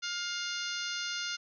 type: harmonic tone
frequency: 706 Hz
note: F5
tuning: 19 cents sharp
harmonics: 2 / 3 / 4 / 5 / 6 / 7 / 8 / 9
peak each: -38 / -44 / -41 / -42 / -42 / -42 / -47 / -44 dBFS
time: 0.02-1.37 s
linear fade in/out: 20 ms
effects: none